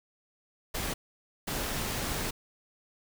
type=noise bursts at uneven times; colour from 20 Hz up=pink; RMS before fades=-33 dBFS; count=2; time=0.74-0.94 / 1.47-2.31 s; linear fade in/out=10 ms; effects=none